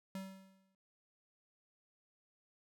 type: tone with exponential decay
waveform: square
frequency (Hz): 191.6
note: G3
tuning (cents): -39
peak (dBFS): -40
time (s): 0.15-0.75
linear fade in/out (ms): 2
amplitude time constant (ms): 130
effects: none